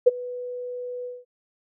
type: tone with ADSR envelope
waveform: sine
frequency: 493.9 Hz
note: B4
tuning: in tune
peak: -8 dBFS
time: 0.06-1.25 s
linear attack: 15 ms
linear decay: 23 ms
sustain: -22 dB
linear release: 200 ms
effects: none